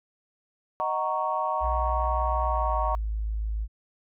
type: chord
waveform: sine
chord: D# minor seventh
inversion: none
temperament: equal with one note detuned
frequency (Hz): 622.3 / 748.6 / 932.3 / 1108.7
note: D#5 / F#5 / A#5 / C#6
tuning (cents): 0 / +20 / 0 / 0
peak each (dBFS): -31 / -31 / -29 / -29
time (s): 0.8-2.95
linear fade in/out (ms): 0
type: tone with pitch glide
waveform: sine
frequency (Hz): 60.4 to 53.5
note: B1 to A1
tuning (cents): -38 to -48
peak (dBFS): -26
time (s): 1.6-3.68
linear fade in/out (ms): 50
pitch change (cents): -210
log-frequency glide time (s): 2.46-2.85
effects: tanh soft clip ceiling -12 dBFS